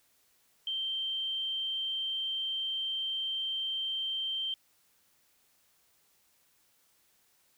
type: tone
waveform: sine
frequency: 3136 Hz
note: G7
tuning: in tune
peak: -31 dBFS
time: 0.67-4.54 s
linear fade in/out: 2 ms
effects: white hiss -69 dBFS RMS until 7.57 s